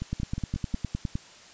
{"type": "two click trains", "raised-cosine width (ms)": 5, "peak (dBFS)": [-16, -19], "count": [11, 5], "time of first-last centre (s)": [[0.13, 1.155], [0.02, 0.741]], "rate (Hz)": [9.76, 5.55], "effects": ["white hiss -50 dBFS RMS until 1.53 s", "resampled to 16000 Hz"]}